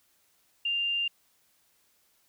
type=tone; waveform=sine; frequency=2794 Hz; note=F7; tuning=in tune; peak=-26 dBFS; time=0.65-1.08 s; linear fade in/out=5 ms; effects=white hiss -68 dBFS RMS until 2.28 s